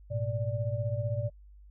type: tone cluster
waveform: sine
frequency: 105.7 / 121.3 / 584 Hz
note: G#2 / B2 / D5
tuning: +31 / -31 / -10 cents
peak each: -32 / -33 / -35 dBFS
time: 0.1-1.3 s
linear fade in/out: 20 ms
effects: noise-tail reverb RT60 0.1 s tail -26 dB re dry + added 50 Hz sine -50 dBFS peak until 1.7 s